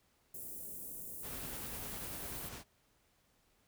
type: band-stop noise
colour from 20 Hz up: white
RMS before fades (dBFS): -46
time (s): 0.34-2.49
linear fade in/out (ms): 5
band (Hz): 520 to 8900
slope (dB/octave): 24
type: noise with tremolo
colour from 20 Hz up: pink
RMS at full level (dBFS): -46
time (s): 1.22-2.64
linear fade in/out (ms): 50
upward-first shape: sine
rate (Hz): 10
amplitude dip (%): 30
effects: pink hiss -73 dBFS RMS until 3.67 s